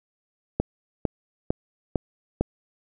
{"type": "click train", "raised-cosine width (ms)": 2, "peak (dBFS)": -8, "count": 5, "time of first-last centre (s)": [0.6, 2.41], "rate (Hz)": 2.21, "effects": []}